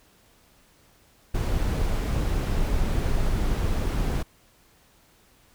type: noise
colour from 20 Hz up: brown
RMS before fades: -24 dBFS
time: 1.34-4.23 s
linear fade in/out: 10 ms
effects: pink hiss -59 dBFS RMS until 5.54 s